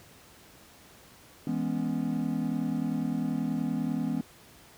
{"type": "chord", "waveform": "triangle", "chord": "C# minor seventh", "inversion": "first", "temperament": "equal", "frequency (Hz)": [164.81, 207.7, 246.9, 277.2], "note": ["E3", "G#3", "B3", "C#4"], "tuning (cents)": [0, 0, 0, 0], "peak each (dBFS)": [-32, -32, -29, -32], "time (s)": [1.47, 4.21], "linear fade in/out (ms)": 2, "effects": ["pink hiss -54 dBFS RMS until 4.77 s", "high-pass 60 Hz 12 dB/octave"]}